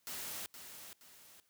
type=noise with echo; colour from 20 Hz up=white; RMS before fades=-43 dBFS; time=0.07-0.46 s; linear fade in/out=0 ms; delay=470 ms; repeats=2; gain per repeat=-8 dB; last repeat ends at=1.4 s; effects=white hiss -74 dBFS RMS until 1.49 s + high-pass 60 Hz 12 dB/octave